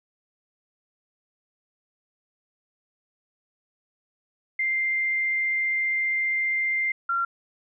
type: tone pair in turn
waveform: sine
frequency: 2095 / 1374.1 Hz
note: C7 / F6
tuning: +2 / -29 cents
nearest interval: perfect fifth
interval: 731 cents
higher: first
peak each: -22 / -22 dBFS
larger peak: neither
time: 4.59-6.92 / 7.09-7.25 s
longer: first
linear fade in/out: 5 ms
effects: none

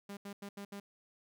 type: tone bursts at uneven times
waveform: sawtooth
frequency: 200.8 Hz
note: G3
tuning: 42 cents sharp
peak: -39 dBFS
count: 5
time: 0.09-0.17 / 0.25-0.33 / 0.42-0.49 / 0.57-0.65 / 0.72-0.8 s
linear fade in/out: 5 ms
effects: 13-bit

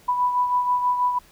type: beating tone pair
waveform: sine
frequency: 987.8 / 994 Hz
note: B5 / B5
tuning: 0 / +11 cents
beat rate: 6.2 Hz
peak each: -19 / -28 dBFS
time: 0.08-1.19 s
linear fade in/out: 10 ms
effects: pink hiss -53 dBFS RMS until 1.31 s

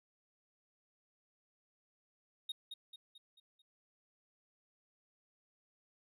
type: tone with echo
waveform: triangle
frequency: 3729 Hz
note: A#7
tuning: in tune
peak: -36 dBFS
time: 2.49-2.52 s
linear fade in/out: 5 ms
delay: 220 ms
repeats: 5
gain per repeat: -6 dB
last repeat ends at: 3.62 s
effects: none

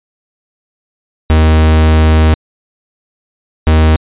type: tone pair in turn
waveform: 45% pulse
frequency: 78.7 / 78.7 Hz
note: D#2 / D#2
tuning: +20 / +20 cents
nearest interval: unison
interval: 0 cents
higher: neither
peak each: -5 / -5 dBFS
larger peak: neither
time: 1.3-2.34 / 3.67-3.96 s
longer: first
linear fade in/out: 0 ms
effects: resampled to 8000 Hz

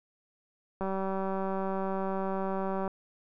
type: click train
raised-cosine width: 1 ms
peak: -20 dBFS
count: 398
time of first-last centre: 0.81-2.878 s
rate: 192 Hz
effects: none

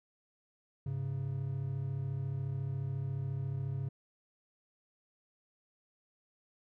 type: tone pair together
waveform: triangle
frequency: 102.11 / 136.3 Hz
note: G#2 / C#3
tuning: -29 / -29 cents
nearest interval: perfect fourth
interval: 500 cents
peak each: -37 / -33 dBFS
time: 0.86-3.89 s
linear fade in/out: 5 ms
effects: none

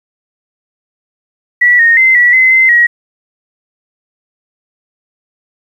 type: tone with pitch steps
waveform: sine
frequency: 1949 / 1852 / 2068 / 1943 / 2048 / 2066 / 1904 Hz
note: B6 / A#6 / C7 / B6 / C7 / C7 / A#6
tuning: -23 / -12 / -21 / -29 / -38 / -22 / +36 cents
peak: -4 dBFS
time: 1.61-2.87 s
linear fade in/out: 10 ms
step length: 180 ms
effects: 7-bit

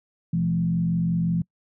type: tone with frequency modulation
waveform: sine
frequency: 170 Hz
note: F3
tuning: 46 cents flat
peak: -20 dBFS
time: 0.33-1.42 s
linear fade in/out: 5 ms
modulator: 45.7 Hz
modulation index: 0.67
effects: noise-tail reverb RT60 0.1 s tail -25 dB re dry

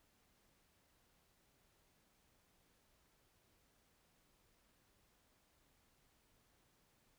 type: silence
effects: pink hiss -75 dBFS RMS until 7.18 s

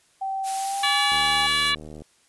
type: tone with pitch glide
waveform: sine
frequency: 774 to 815.8 Hz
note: G5 to G#5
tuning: -22 to -31 cents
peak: -25 dBFS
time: 0.21-1.47 s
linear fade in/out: 10 ms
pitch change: +91 cents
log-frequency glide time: 0.57-1.02 s
type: noise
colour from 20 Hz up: blue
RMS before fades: -30 dBFS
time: 0.43-1.74 s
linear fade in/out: 50 ms
type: harmonic tone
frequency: 573 Hz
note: D5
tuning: 43 cents flat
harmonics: 2 / 3 / 4 / 5 / 6 / 7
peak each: -27 / -27 / -27 / -27 / -27 / -27 dBFS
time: 0.83-1.75 s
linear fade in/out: 5 ms
type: click train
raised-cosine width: 2 ms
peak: -27 dBFS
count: 70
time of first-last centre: 1.12-2.02 s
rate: 76.7 Hz
effects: white hiss -61 dBFS RMS until 2.28 s + resampled to 24000 Hz

